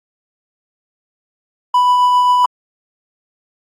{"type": "tone with tremolo", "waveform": "triangle", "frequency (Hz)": 990, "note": "B5", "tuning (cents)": 4, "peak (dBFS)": -6, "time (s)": [1.74, 2.46], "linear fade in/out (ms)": 5, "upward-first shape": "triangle", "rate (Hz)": 7.5, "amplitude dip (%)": 25, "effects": ["AAC 64 kbps"]}